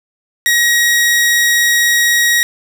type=tone; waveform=sawtooth; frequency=1896 Hz; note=A#6; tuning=29 cents sharp; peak=-6 dBFS; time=0.46-2.43 s; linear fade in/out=0 ms; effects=none